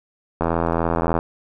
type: click train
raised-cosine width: 1 ms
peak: -6 dBFS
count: 66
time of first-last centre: 0.41-1.189 s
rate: 83.4 Hz
effects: none